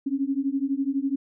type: beating tone pair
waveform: sine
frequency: 268.3 / 280.3 Hz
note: C4 / C#4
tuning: +44 / +19 cents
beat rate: 12 Hz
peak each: -26 dBFS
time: 0.06-1.16 s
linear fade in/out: 10 ms
effects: none